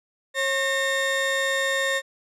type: tone pair together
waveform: 35% pulse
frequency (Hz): 542 / 1827.3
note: C#5 / A#6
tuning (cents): -39 / -35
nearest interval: octave + major sixth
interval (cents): 2104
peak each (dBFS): -24 / -22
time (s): 0.34-2.02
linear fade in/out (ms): 50
effects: low-pass 9000 Hz 12 dB/octave